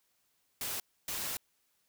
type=noise bursts at uneven times; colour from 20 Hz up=white; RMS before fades=-37 dBFS; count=2; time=0.61-0.8 / 1.08-1.37 s; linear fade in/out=2 ms; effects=white hiss -75 dBFS RMS until 1.88 s